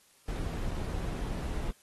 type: noise with dropouts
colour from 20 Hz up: brown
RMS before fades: -34 dBFS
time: 0.28-1.71 s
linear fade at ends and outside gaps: 2 ms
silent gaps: 0.709-0.713 s
effects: white hiss -63 dBFS RMS until 1.82 s + AAC 32 kbps